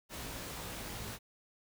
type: noise with comb filter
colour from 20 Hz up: pink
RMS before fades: -43 dBFS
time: 0.09-1.19 s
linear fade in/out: 50 ms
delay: 18 ms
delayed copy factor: +0.6
effects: none